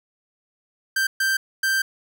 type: tone bursts at uneven times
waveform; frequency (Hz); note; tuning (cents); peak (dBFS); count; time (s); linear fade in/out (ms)
45% pulse; 1568; G6; 0; -19; 3; 0.96-1.07 / 1.2-1.37 / 1.63-1.82; 5
effects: none